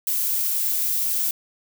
violet noise, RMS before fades -23 dBFS, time 0.07-1.31 s, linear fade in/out 2 ms, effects none

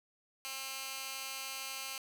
15% pulse tone with high-pass filter, 267.1 Hz, C4, 36 cents sharp, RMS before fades -42 dBFS, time 0.45-1.98 s, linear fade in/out 0 ms, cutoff 2200 Hz, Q 0.62, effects 11-bit

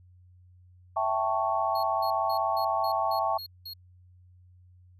sine chord, A dominant seventh, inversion second, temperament equal, 659.3 / 784 / 880 / 1108.7 Hz, E5 / G5 / A5 / C#6, 0 / 0 / 0 / 0 cents, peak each -30 dBFS, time 0.96-3.38 s, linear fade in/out 10 ms
square tone bursts, 4300 Hz, C8, 47 cents sharp, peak -38 dBFS, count 8, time 1.75-3.736 s, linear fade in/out 5 ms, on 82 ms, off 190 ms
effects added 90 Hz sine -53 dBFS peak until 4.99 s

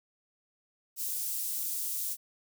white high-pass noise, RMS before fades -34 dBFS, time 0.96-2.17 s, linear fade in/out 50 ms, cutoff 7400 Hz, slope 12 dB/octave, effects none

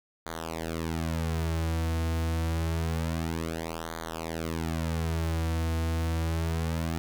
sawtooth tone with flanger, 81.7 Hz, E2, 15 cents flat, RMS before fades -30 dBFS, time 0.26-6.98 s, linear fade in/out 0 ms, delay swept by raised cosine 0.37 to 5.17 ms, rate 0.27 Hz, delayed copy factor -0.95, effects none

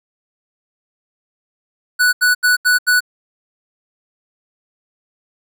square tone bursts, 1480 Hz, F#6, in tune, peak -11 dBFS, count 5, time 1.99-3.006 s, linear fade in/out 20 ms, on 140 ms, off 79 ms, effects none

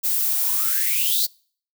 violet noise with high-pass filter sweep, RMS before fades -21 dBFS, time 0.03-1.27 s, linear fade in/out 20 ms, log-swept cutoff 370 to 4500 Hz, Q 10, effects noise-tail reverb RT60 0.5 s tail -26 dB re dry

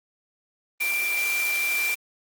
sine tone in noise, 2361 Hz, D7, 9 cents sharp, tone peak -23 dBFS, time 0.8-1.95 s, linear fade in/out 10 ms, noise white, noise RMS -31 dBFS, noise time 0.8-1.95 s, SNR +5 dB, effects high-pass 400 Hz 12 dB/octave + Opus 24 kbps

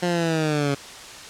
15% pulse linear sweep, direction down, 178.5 to 138.59 Hz, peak -14 dBFS, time 0.02-0.75 s, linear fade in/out 10 ms, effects white hiss -39 dBFS RMS until 1.29 s + low-pass 7000 Hz 12 dB/octave

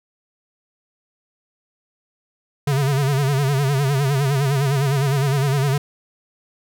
square tone with vibrato, 138.5 Hz, C#3, 1 cent flat, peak -17 dBFS, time 2.67-5.78 s, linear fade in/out 5 ms, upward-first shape sine, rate 9.8 Hz, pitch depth 93 cents each way, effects none

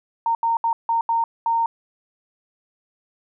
sine tone bursts at uneven times, 920 Hz, A#5, 23 cents flat, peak -17 dBFS, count 6, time 0.26-0.35 / 0.43-0.57 / 0.64-0.73 / 0.89-1.01 / 1.09-1.24 / 1.46-1.66 s, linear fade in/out 2 ms, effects none

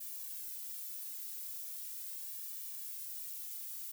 violet noise with flanger, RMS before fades -44 dBFS, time 0-3.92 s, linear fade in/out 10 ms, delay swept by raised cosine 1.7 to 2.4 ms, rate 0.39 Hz, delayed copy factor +0.75, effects none

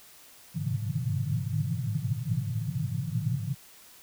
pink band-pass noise, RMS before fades -30 dBFS, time 0.54-3.55 s, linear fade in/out 20 ms, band 100 to 170 Hz, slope 96 dB/octave, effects white hiss -53 dBFS RMS until 4.02 s

